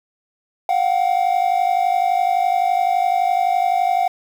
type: tone pair together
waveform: triangle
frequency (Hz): 710.2 / 762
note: F5 / G5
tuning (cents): +29 / -49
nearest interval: minor second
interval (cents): 122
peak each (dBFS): -16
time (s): 0.69-4.08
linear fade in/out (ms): 2
effects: 7-bit